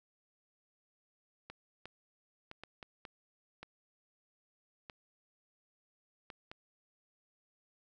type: clicks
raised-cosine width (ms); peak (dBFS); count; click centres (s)
0.3; -30; 10; 1.5 / 1.856 / 2.514 / 2.636 / 2.828 / 3.052 / 3.63 / 4.898 / 6.302 / 6.515
effects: none